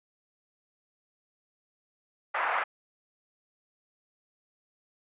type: band-pass noise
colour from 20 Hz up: pink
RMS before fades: -29 dBFS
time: 2.34-2.64 s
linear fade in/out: 10 ms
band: 760 to 2000 Hz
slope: 24 dB/octave
effects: resampled to 8000 Hz